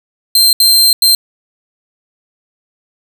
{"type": "tone bursts at uneven times", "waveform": "sawtooth", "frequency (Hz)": 4151, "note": "C8", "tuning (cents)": -15, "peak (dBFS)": -3, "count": 3, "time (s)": [[0.35, 0.53], [0.6, 0.93], [1.02, 1.15]], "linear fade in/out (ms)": 2, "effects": []}